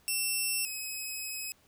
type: tone pair in turn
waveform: 10% pulse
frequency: 2700 / 2548 Hz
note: E7 / D#7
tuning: +41 / +41 cents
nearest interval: minor second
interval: 100 cents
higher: first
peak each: -20 / -27 dBFS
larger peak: first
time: 0.08-0.65 / 0.65-1.52 s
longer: second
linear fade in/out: 0 ms
effects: pink hiss -65 dBFS RMS until 1.67 s